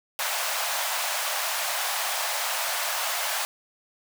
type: high-pass noise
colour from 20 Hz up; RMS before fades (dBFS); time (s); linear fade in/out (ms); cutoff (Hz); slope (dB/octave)
pink; -28; 0.19-3.45; 0; 610; 48
effects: none